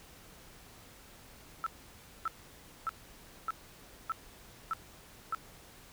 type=tone bursts; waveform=sine; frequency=1322 Hz; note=E6; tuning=5 cents sharp; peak=-30 dBFS; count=7; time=1.64-5.348 s; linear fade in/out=0 ms; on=24 ms; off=590 ms; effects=pink hiss -55 dBFS RMS until 5.92 s